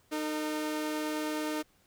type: tone pair together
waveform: sawtooth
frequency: 306.3 / 454.5 Hz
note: D#4 / A#4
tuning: -27 / -44 cents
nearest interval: perfect fifth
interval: 683 cents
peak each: -28 / -36 dBFS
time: 0.11-1.63 s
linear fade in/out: 20 ms
effects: pink hiss -67 dBFS RMS until 1.86 s